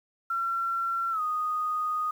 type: tone with pitch glide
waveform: sine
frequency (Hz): 1360 to 1239.9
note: F6 to D#6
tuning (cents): -46 to -6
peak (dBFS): -26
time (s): 0.3-2.11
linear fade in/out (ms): 5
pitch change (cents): -160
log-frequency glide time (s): 1.11-1.21
effects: 9-bit